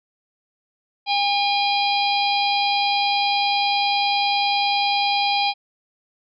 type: harmonic tone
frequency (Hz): 810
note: G#5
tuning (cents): -43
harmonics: 1 / 3 / 4 / 5 / 6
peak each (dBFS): -20 / -25 / -26 / -27 / -28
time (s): 1.06-5.54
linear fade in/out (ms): 50
effects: none